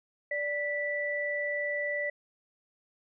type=tone pair together; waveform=sine; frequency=584.9 / 1969 Hz; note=D5 / B6; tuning=-7 / -6 cents; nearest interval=octave + major sixth; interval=2101 cents; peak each=-33 / -31 dBFS; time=0.31-2.1 s; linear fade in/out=5 ms; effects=none